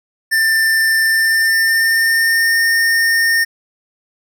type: tone with pitch glide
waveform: square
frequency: 1786 to 1825.6 Hz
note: A6 to A#6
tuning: +25 to -37 cents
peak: -12 dBFS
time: 0.31-3.45 s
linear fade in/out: 20 ms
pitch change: +38 cents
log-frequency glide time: 1.01-2.6 s
effects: none